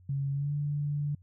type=tone with pitch glide; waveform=sine; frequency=138.5 to 145.72 Hz; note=C#3 to D3; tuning=-1 to -13 cents; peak=-28 dBFS; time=0.09-1.15 s; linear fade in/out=5 ms; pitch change=+88 cents; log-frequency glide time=0.32-0.52 s; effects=added 91 Hz sine -54 dBFS peak until 1.22 s